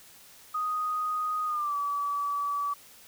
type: tone with pitch glide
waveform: sine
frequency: 1244.5 to 1147.8 Hz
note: D#6 to D6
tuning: 0 to -40 cents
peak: -27 dBFS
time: 0.54-2.74 s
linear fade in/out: 10 ms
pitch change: -140 cents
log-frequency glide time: 1.46-1.76 s
effects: white hiss -53 dBFS RMS until 3.07 s